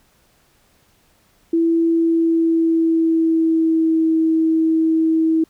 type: tone with pitch glide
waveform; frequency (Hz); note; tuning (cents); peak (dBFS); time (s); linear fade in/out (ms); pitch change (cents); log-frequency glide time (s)
sine; 331.5 to 321.9; E4 to E4; +10 to -41; -13; 1.53-5.44; 5; -51; 1.87-4.12
effects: pink hiss -58 dBFS RMS until 5.49 s